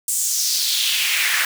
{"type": "noise with high-pass filter sweep", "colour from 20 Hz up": "pink", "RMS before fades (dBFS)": -20, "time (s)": [0.08, 1.45], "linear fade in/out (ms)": 2, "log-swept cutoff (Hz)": [8400, 1600], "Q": 2.9, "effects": []}